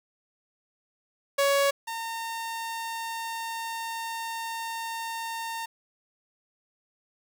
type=tone pair in turn; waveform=sawtooth; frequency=559 / 912.6 Hz; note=C#5 / A#5; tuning=+14 / -37 cents; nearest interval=minor sixth; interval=849 cents; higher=second; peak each=-17 / -28 dBFS; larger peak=first; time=1.38-1.71 / 1.87-5.66 s; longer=second; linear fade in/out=10 ms; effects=9-bit